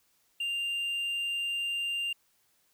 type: tone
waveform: triangle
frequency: 2791 Hz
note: F7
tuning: 2 cents flat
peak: -28 dBFS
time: 0.4-2.13 s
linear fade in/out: 5 ms
effects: white hiss -70 dBFS RMS until 2.73 s